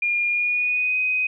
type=tone with pitch glide; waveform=sine; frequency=2416 to 2508 Hz; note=D7 to D#7; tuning=+48 to +13 cents; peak=-19 dBFS; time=0.02-1.27 s; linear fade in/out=5 ms; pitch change=+65 cents; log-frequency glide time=0.28-0.97 s; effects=none